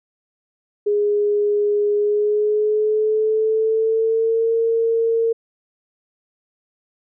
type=tone with pitch glide; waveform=sine; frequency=413.6 to 456.3 Hz; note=G#4 to A#4; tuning=-7 to -37 cents; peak=-15 dBFS; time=0.86-5.33 s; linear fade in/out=10 ms; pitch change=+170 cents; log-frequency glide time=1.95-4.54 s; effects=none